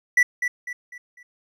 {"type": "tone with echo", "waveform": "triangle", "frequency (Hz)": 1962, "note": "B6", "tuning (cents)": -12, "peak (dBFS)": -11, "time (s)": [0.17, 0.23], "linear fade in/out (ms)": 5, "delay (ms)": 250, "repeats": 4, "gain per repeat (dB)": -8, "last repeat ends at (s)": 1.23, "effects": []}